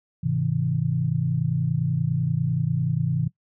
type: chord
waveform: sine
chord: Ab augmented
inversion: none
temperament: equal with one note detuned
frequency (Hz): 103.83 / 130.81 / 161.05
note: Ab2 / C3 / E3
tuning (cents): 0 / 0 / -40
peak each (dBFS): -30 / -24 / -24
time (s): 0.23-3.28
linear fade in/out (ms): 10
effects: noise-tail reverb RT60 0.1 s tail -19 dB re dry